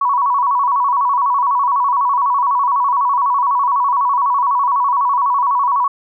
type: tone with vibrato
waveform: sine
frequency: 1046.5 Hz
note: C6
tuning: in tune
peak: -12 dBFS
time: 0.01-5.88 s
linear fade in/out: 5 ms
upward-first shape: square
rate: 12 Hz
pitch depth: 110 cents each way
effects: none